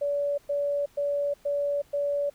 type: tone bursts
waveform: sine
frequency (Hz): 573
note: D5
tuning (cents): -43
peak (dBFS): -24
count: 5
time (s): 0.01-2.3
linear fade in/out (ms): 10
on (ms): 370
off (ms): 110
effects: pink hiss -60 dBFS RMS until 2.34 s